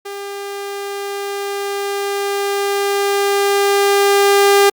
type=tone with level ramp; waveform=sawtooth; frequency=400.6 Hz; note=G4; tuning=38 cents sharp; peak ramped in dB=-22 to -4 dBFS; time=0.05-4.7 s; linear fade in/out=10 ms; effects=Opus 48 kbps